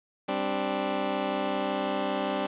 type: chord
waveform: 15% pulse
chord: G suspended fourth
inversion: none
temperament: just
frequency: 196 / 261.3 / 294 Hz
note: G3 / C4 / D4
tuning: 0 / -2 / +2 cents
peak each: -26 dBFS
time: 0.28-2.47 s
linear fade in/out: 10 ms
effects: resampled to 8000 Hz + 8-bit